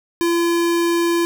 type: tone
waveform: square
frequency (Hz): 340.5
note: F4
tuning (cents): -44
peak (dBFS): -16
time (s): 0.21-1.25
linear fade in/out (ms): 0
effects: none